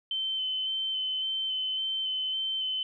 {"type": "tone with vibrato", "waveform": "sine", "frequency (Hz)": 3072, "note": "G7", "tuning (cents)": -36, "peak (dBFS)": -28, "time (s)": [0.11, 2.83], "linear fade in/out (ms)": 2, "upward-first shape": "square", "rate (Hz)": 1.8, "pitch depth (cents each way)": 12, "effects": []}